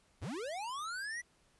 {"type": "linear sweep", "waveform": "square", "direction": "up", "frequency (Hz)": [56, 1984], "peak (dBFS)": -39, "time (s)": [0.21, 1.22], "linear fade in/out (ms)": 20, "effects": ["pink hiss -70 dBFS RMS until 1.59 s", "resampled to 24000 Hz"]}